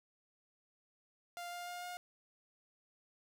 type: tone with pitch steps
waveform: sawtooth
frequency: 698.5 / 703.4 / 708.3 / 713.2 Hz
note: F5 / F5 / F5 / F5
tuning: 0 / +12 / +24 / +36 cents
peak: -39 dBFS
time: 1.37-1.97 s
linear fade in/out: 0 ms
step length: 150 ms
effects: none